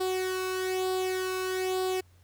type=tone with flanger; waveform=sawtooth; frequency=372.9 Hz; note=F#4; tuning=14 cents sharp; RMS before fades=-30 dBFS; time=0-2.01 s; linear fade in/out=10 ms; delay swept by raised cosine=0.23 to 0.77 ms; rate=1.1 Hz; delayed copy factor=+0.6; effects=added 89 Hz sine -56 dBFS peak until 2.23 s + pink hiss -66 dBFS RMS until 2.23 s